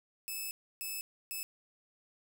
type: tone bursts at uneven times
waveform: 5% pulse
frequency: 2607 Hz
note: E7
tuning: 20 cents flat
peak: -28 dBFS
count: 3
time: 0.28-0.51 / 0.81-1.01 / 1.31-1.43 s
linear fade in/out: 0 ms
effects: none